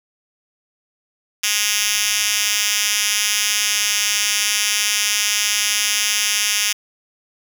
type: tone with high-pass filter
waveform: 5% pulse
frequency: 207.7 Hz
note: G#3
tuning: in tune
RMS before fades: -19 dBFS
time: 1.43-6.73 s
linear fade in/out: 10 ms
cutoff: 3700 Hz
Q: 1.6
effects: none